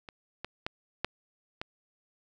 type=clicks; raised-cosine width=0.3 ms; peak=-27 / -20 / -16 / -12 / -19 dBFS; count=5; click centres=0.088 / 0.446 / 0.665 / 1.046 / 1.615 s; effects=none